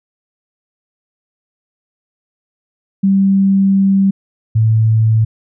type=tone pair in turn; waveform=sine; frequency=194.8 / 110.8 Hz; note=G3 / A2; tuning=-11 / +13 cents; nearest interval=minor seventh; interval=976 cents; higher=first; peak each=-8 dBFS; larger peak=neither; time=3.03-4.11 / 4.55-5.25 s; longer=first; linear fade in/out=10 ms; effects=none